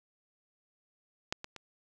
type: clicks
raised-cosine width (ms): 0.2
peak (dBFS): -14 / -23 / -27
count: 3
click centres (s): 1.325 / 1.444 / 1.563
effects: none